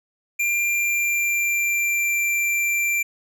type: tone with pitch glide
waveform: square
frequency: 2383 to 2358 Hz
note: D7 to D7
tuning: +25 to +6 cents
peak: -20 dBFS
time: 0.39-3.03 s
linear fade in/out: 10 ms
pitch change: -19 cents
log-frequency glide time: 0.65-2.17 s
effects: none